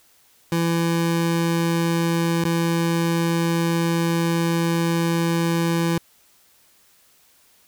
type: tone with dropouts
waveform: 25% pulse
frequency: 167.6 Hz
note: E3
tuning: 29 cents sharp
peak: -15 dBFS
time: 0.52-5.98 s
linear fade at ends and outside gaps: 2 ms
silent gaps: 2.441-2.451 s
effects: white hiss -57 dBFS RMS until 7.67 s